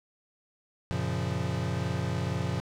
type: chord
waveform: square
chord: Gb major seventh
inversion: none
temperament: equal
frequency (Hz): 92.5 / 116.54 / 138.59 / 174.61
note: Gb2 / Bb2 / Db3 / F3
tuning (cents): 0 / 0 / 0 / 0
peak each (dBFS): -35 / -34 / -35 / -35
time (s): 0.91-2.6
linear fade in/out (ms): 0
effects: low-pass 7000 Hz 12 dB/octave + 10-bit